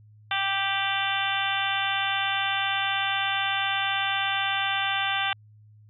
harmonic tone with a mistuned harmonic, 392 Hz, G4, in tune, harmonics 2 / 3 / 4 / 5 / 6 / 7 / 8 / 9, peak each -30 / -33 / -30 / -34 / -34 / -33 / -33 / -32 dBFS, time 0.31-5.33 s, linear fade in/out 2 ms, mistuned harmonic 8, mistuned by -43 cents, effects added 106 Hz sine -50 dBFS peak until 5.89 s

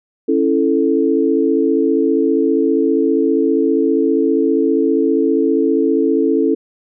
sine chord, A major, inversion first, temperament just, 275 / 330 / 440 Hz, C#4 / E4 / A4, -14 / +2 / 0 cents, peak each -16 dBFS, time 0.28-6.55 s, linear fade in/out 10 ms, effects none

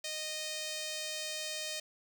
5% pulse tone with notch filter, 619 Hz, D#5, 9 cents flat, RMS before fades -39 dBFS, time 0.04-1.8 s, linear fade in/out 5 ms, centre 1300 Hz, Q 1.7, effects none

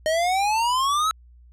square exponential sweep, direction up, 616 to 1316 Hz, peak -20 dBFS, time 0.06-1.11 s, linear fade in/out 0 ms, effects added 60 Hz sine -47 dBFS peak until 1.52 s + low-pass 10000 Hz 12 dB/octave

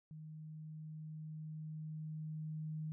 sine tone with level ramp, 155.56 Hz, D#3, in tune, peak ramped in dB -48 to -39 dBFS, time 0.11-2.92 s, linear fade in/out 0 ms, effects none

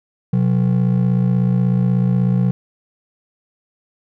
triangle ring-modulated tone, 155.1 Hz, D#3, 5 cents flat, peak -8 dBFS, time 0.33-2.51 s, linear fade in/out 0 ms, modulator 28.2 Hz, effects none

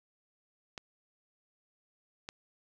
clicks, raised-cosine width 0.2 ms, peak -23 dBFS, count 2, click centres 0.778 / 2.289 s, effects none

